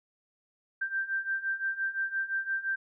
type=beating tone pair; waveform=sine; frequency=1568 / 1573.8 Hz; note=G6 / G6; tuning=0 / +6 cents; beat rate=5.8 Hz; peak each=-34 / -31 dBFS; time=0.81-2.76 s; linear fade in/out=10 ms; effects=none